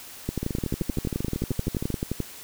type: two click trains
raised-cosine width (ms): 3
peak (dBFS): -13 / -15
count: 23 / 20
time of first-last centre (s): 0.29-2.203 / 0.43-1.903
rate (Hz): 11.5 / 12.9
effects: white hiss -43 dBFS RMS until 2.43 s